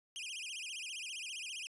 sawtooth tone with vibrato, 2794 Hz, F7, in tune, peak -38 dBFS, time 0.16-1.67 s, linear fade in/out 0 ms, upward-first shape sine, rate 15 Hz, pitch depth 260 cents each way, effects resampled to 24000 Hz

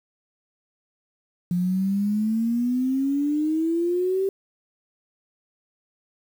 sine exponential sweep, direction up, 174.61 to 392 Hz, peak -20 dBFS, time 1.51-4.29 s, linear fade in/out 2 ms, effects 8-bit

